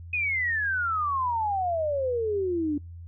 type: exponential sweep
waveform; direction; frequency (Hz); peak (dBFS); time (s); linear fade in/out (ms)
sine; down; 2527 to 285.9; -24; 0.13-2.78; 5
effects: noise-tail reverb RT60 0.2 s tail -26 dB re dry + added 85 Hz sine -39 dBFS peak until 3.07 s